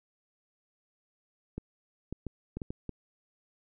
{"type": "clicks", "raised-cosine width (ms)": 3, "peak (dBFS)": -23, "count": 7, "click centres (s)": [1.58, 2.126, 2.267, 2.57, 2.618, 2.705, 2.893], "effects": []}